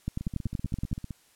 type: two click trains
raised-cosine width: 5 ms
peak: -17 / -23 dBFS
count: 10 / 15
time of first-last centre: 0.08-0.929 / 0.21-1.107 s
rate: 10.6 / 15.6 Hz
effects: white hiss -62 dBFS RMS until 1.35 s + low-pass 12000 Hz 12 dB/octave